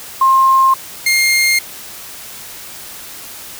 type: tone pair in turn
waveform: sine / sawtooth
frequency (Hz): 1062 / 2124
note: C6 / C7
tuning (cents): +25 / +25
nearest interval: octave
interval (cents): 1200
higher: second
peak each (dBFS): -7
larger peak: neither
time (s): 0.21-0.74 / 1.06-1.59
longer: neither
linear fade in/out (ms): 5
effects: white hiss -32 dBFS RMS until 3.59 s